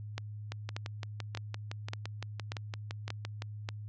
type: two click trains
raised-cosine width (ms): 0.2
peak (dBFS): -21 / -19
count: 18 / 7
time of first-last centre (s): 0.52-3.421 / 0.18-3.689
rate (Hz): 5.86 / 1.71
effects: added 105 Hz sine -40 dBFS peak until 3.88 s + low-pass 6000 Hz 12 dB/octave

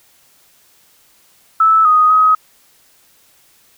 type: tone with pitch steps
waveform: sine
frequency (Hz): 1310 / 1246 / 1265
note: E6 / D#6 / D#6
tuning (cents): -11 / +2 / +28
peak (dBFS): -7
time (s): 1.6-2.35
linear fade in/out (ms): 5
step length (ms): 250
effects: white hiss -52 dBFS RMS until 3.77 s

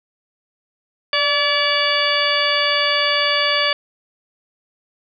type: harmonic tone with a mistuned harmonic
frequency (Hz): 574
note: D5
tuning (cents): -40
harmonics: 1 / 2 / 3 / 4 / 5 / 6 / 8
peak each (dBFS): -23 / -23 / -23 / -23 / -23 / -23 / -23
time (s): 1.13-3.73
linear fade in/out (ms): 2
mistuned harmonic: 1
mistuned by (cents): +36
effects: none

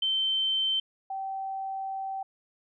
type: tone pair in turn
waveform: sine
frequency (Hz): 3100 / 773.3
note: G7 / G5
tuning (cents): -20 / -24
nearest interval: 2 octaves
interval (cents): 2404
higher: first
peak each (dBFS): -24 / -31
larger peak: first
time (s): 0.02-0.8 / 1.1-2.23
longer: second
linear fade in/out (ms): 5
effects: none

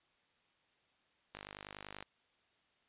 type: click train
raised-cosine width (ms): 0.3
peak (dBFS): -29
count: 35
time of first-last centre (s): 1.35-2.026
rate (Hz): 50.3
effects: white hiss -74 dBFS RMS until 2.88 s + resampled to 8000 Hz

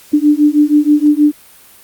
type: beating tone pair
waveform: sine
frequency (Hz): 293.7 / 300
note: D4 / D4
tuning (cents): 0 / +37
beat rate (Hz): 6.3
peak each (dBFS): -10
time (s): 0.13-1.32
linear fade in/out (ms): 10
effects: white hiss -42 dBFS RMS until 1.83 s + Opus 48 kbps

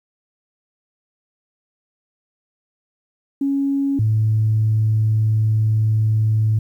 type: tone pair in turn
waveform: sine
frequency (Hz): 277.2 / 109.06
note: C#4 / A2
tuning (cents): 0 / -15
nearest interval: octave + major third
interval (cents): 1615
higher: first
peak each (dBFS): -16 / -13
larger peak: second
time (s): 3.41-3.99 / 3.99-6.59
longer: second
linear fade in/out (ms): 5
effects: tanh soft clip ceiling -9 dBFS + 9-bit

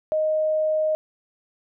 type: tone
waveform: sine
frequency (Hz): 622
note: D#5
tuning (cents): -1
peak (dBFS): -19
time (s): 0.12-0.95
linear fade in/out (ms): 0
effects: none

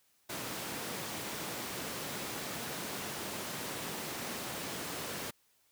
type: high-pass noise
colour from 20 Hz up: pink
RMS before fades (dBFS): -40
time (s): 0.29-5.31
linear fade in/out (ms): 10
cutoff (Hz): 160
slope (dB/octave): 12
effects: white hiss -71 dBFS RMS until 5.71 s

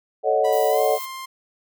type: chord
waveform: sine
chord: D# half-diminished seventh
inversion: second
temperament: equal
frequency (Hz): 440 / 554.4 / 622.3 / 740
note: A4 / C#5 / D#5 / F#5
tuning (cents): 0 / 0 / 0 / 0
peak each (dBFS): -22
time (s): 0.23-0.99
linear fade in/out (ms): 50
type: tone with pitch glide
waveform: sawtooth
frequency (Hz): 983 to 1053.6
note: B5 to C6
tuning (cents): -8 to +12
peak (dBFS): -28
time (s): 0.44-1.26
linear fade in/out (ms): 10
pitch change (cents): +120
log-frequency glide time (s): 0.69-0.81
type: noise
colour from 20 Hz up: violet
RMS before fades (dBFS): -34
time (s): 0.52-1.06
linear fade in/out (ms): 10
effects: none

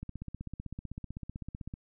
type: click train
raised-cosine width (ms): 5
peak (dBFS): -27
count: 28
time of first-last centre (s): 0.03-1.739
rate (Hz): 15.8
effects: none

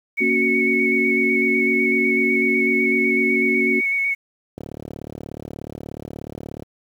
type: tone with vibrato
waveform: sine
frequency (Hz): 2217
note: C#7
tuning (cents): 0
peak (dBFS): -18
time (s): 0.17-4.15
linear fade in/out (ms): 20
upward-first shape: square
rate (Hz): 8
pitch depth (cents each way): 14
type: chord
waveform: sine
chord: F# major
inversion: first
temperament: equal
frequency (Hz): 233.1 / 277.2 / 370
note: A#3 / C#4 / F#4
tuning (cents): 0 / 0 / 0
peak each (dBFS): -23 / -24 / -22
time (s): 0.2-3.81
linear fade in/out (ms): 20
type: click train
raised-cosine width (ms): 2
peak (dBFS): -18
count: 76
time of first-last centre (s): 4.58-6.624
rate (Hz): 36.7
effects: high-pass 80 Hz 12 dB/octave + 8-bit

